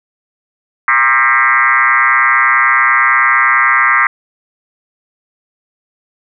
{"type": "tone with frequency modulation", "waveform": "sine", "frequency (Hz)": 1592, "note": "G6", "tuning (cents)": 26, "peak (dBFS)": -7, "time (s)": [0.88, 4.07], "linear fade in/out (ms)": 2, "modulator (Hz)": 129, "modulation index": 4.1, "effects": []}